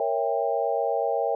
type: chord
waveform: sine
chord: A# diminished seventh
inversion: none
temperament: equal with one note detuned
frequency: 466.2 / 554.4 / 659.3 / 796.3 Hz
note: A#4 / C#5 / E5 / G5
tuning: 0 / 0 / 0 / +27 cents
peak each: -28 dBFS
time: 0-1.35 s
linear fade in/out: 2 ms
effects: none